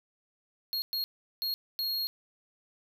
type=tone bursts at uneven times; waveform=square; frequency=4282 Hz; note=C8; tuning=39 cents sharp; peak=-30 dBFS; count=4; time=0.73-0.82 / 0.93-1.04 / 1.42-1.54 / 1.79-2.07 s; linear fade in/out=0 ms; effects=none